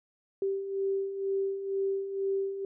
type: beating tone pair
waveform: sine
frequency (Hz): 389 / 391.1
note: G4 / G4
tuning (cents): -13 / -4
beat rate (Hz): 2.1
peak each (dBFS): -36 / -29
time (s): 0.42-2.65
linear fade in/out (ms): 2
effects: none